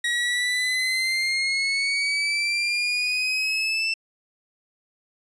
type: exponential sweep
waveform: 30% pulse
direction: up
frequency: 1900 to 2667 Hz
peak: -19 dBFS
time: 0.04-3.94 s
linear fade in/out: 5 ms
effects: resampled to 22050 Hz